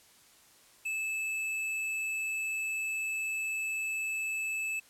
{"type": "tone with tanh clipping", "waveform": "triangle", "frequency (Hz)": 2616, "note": "E7", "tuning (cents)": -14, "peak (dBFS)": -33, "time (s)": [0.85, 4.8], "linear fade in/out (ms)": 10, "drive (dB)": 17, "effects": ["white hiss -60 dBFS RMS until 4.89 s", "low-pass 12000 Hz 12 dB/octave"]}